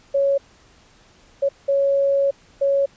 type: tone bursts at uneven times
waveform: sine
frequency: 555 Hz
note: C#5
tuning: 2 cents sharp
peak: -15 dBFS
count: 4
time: 0.14-0.38 / 1.42-1.49 / 1.68-2.31 / 2.61-2.86 s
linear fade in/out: 10 ms
effects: pink hiss -53 dBFS RMS until 2.96 s + resampled to 16000 Hz